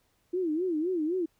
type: tone with vibrato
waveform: sine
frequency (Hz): 336.8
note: E4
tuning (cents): +37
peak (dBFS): -26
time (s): 0.33-1.26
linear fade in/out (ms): 10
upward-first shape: sine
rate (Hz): 3.9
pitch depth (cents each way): 190
effects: pink hiss -71 dBFS RMS until 1.39 s